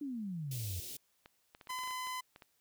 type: exponential sweep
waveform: sine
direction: down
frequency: 299.2 to 84.4 Hz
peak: -37 dBFS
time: 0.01-0.8 s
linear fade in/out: 5 ms
type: band-stop noise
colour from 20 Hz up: white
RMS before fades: -45 dBFS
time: 0.51-0.97 s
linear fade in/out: 5 ms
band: 530 to 2800 Hz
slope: 24 dB/octave
type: clicks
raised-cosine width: 0.3 ms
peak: -36 dBFS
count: 12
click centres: 1.259 / 1.549 / 1.612 / 1.672 / 1.704 / 1.789 / 1.836 / 1.875 / 1.909 / 2.071 / 2.361 / 2.422 s
type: tone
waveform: sawtooth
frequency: 1015 Hz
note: B5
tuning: 47 cents sharp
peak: -34 dBFS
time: 1.69-2.21 s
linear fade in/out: 10 ms
effects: white hiss -75 dBFS RMS until 2.6 s